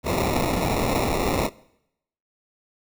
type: noise with sample-and-hold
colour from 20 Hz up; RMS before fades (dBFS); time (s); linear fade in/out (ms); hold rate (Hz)
white; -23; 0.03-1.5; 50; 1575
effects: noise-tail reverb RT60 0.8 s tail -22 dB re dry